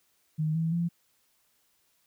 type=tone with pitch steps; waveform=sine; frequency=155.56 / 162.92 / 170.62 Hz; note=D#3 / E3 / F3; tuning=0 / -20 / -40 cents; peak=-25 dBFS; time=0.38-0.89 s; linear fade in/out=20 ms; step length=170 ms; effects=white hiss -70 dBFS RMS until 2.06 s